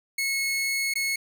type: tone with dropouts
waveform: sawtooth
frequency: 2186 Hz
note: C#7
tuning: 25 cents flat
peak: -21 dBFS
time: 0.18-1.16 s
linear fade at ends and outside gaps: 5 ms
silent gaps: 0.939-0.955 s
effects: none